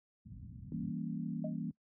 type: low-pass noise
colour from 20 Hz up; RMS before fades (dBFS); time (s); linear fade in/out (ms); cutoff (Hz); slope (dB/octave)
pink; -46; 0.25-0.91; 20; 230; 48
type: chord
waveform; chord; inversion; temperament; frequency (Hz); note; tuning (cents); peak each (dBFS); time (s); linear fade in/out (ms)
sine; E diminished seventh; none; equal; 164.81 / 196 / 233.1 / 277.2; E3 / G3 / Bb3 / Db4; 0 / 0 / 0 / 0; -40 / -42 / -40 / -45; 0.72-1.71; 2
type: tone with exponential decay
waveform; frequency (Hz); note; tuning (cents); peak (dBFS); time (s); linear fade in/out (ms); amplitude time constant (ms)
sine; 622.3; D#5; 0; -36; 1.44-1.57; 5; 27
effects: noise-tail reverb RT60 0.1 s tail -21 dB re dry + high-pass 80 Hz 12 dB/octave